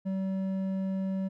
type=tone with hard clipping; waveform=sine; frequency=191.2 Hz; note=G3; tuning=43 cents flat; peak=-30 dBFS; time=0.05-1.29 s; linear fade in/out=20 ms; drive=6 dB; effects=none